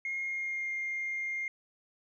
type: tone with pitch glide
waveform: sine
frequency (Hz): 2143 to 2117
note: C7 to C7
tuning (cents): +41 to +20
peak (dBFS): -31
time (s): 0.05-1.48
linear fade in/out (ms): 2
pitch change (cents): -21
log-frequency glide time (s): 0.2-0.72
effects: tanh soft clip ceiling -28 dBFS